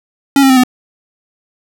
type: tone with pitch steps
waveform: square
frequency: 277.2 / 268.5 / 260.1 / 252 Hz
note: C#4 / C4 / C4 / B3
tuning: 0 / +45 / -10 / +35 cents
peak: -6 dBFS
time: 0.36-0.636 s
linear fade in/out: 2 ms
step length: 69 ms
effects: none